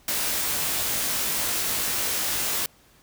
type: noise with comb filter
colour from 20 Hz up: white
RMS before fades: -26 dBFS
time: 0.08-2.66 s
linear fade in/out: 2 ms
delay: 19 ms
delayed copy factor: +0.85
effects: pink hiss -57 dBFS RMS until 3.02 s